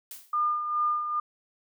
blue noise with exponential decay, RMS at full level -38 dBFS, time 0.11-0.42 s, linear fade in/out 2 ms, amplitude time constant 66 ms
sine tone with tremolo, 1209 Hz, D6, 50 cents sharp, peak -22 dBFS, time 0.33-1.2 s, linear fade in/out 5 ms, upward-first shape sine, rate 2.4 Hz, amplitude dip 55%
effects none

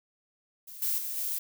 violet noise with level steps, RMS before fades -45 / -29 / -35 / -32 dBFS, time 0.67-1.39 s, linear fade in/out 10 ms, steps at 0.82 / 0.98 / 1.17 s, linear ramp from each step 2 ms, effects none

